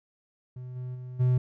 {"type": "tone with level steps", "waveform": "triangle", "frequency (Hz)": 126, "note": "B2", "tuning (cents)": 35, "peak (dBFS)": [-35, -31, -35, -18], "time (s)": [0.56, 1.38], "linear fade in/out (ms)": 5, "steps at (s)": [0.75, 0.94, 1.19], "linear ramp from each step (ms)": 20, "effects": []}